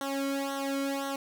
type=tone with flanger; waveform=sawtooth; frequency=275.4 Hz; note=C#4; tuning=11 cents flat; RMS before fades=-32 dBFS; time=0.01-1.16 s; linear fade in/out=2 ms; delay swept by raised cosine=0.41 to 1.14 ms; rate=1.9 Hz; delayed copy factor=-1; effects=none